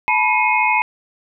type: tone cluster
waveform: sine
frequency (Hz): 865 / 978 / 2157 / 2504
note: A5 / B5 / C#7 / D#7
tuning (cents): -30 / -17 / -48 / +10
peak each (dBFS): -19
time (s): 0.08-0.82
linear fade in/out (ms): 0
effects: none